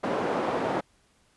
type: band-pass noise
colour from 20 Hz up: white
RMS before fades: -28 dBFS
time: 0.03-0.81 s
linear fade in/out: 10 ms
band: 230 to 700 Hz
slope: 12 dB/octave
effects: pink hiss -65 dBFS RMS until 1.36 s + resampled to 24000 Hz